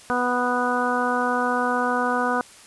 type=harmonic tone; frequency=246.9 Hz; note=B3; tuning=in tune; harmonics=1 / 2 / 3 / 4 / 5 / 6; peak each=-27 / -27 / -27 / -27 / -27 / -27 dBFS; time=0.1-2.41 s; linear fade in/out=0 ms; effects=white hiss -47 dBFS RMS until 2.66 s + resampled to 24000 Hz